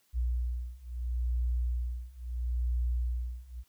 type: beating tone pair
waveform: sine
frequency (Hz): 60.1 / 60.85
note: B1 / B1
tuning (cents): -46 / -25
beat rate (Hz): 0.75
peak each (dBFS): -32 / -31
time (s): 0.13-3.64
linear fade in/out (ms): 50
effects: tanh soft clip ceiling -22 dBFS + white hiss -70 dBFS RMS until 3.68 s